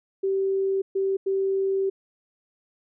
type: tone bursts at uneven times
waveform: sine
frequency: 387.4 Hz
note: G4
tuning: 20 cents flat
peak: -21 dBFS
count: 3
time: 0.23-0.82 / 0.95-1.17 / 1.26-1.9 s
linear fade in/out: 10 ms
effects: none